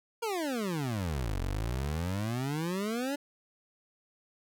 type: exponential two-way sweep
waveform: 25% pulse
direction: down then up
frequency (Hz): 479.3 to 43.41 to 292.1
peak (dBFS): -27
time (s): 0.22-3.16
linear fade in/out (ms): 10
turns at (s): 1.4
effects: none